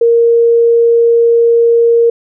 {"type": "tone", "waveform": "sine", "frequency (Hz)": 466.2, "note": "A#4", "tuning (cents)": 0, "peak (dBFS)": -5, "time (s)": [0.01, 2.1], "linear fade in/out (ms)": 5, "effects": []}